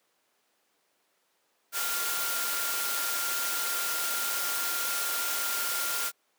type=tone in noise; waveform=sine; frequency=1396.9 Hz; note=F6; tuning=in tune; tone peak=-35 dBFS; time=1.72-6.12 s; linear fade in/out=50 ms; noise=white; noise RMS=-31 dBFS; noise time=1.72-6.12 s; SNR=-7 dB; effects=pink hiss -71 dBFS RMS until 6.38 s + high-pass 400 Hz 12 dB/octave